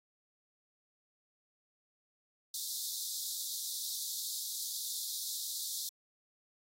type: high-pass noise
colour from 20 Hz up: pink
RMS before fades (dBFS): -39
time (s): 2.54-5.89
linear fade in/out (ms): 2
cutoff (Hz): 3600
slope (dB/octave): 96
effects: AAC 48 kbps